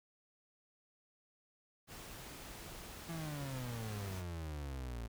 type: noise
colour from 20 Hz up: pink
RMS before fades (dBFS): -50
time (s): 1.87-4.24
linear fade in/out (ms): 50
type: exponential sweep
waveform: 35% pulse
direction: down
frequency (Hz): 170 to 55.5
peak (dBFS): -39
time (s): 3.08-5.08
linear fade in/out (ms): 20
effects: none